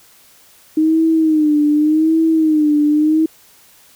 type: tone with vibrato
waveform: sine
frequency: 309.7 Hz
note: D#4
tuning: 8 cents flat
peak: -10 dBFS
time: 0.77-3.26 s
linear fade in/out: 5 ms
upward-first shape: sine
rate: 0.86 Hz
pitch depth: 78 cents each way
effects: white hiss -48 dBFS RMS until 3.95 s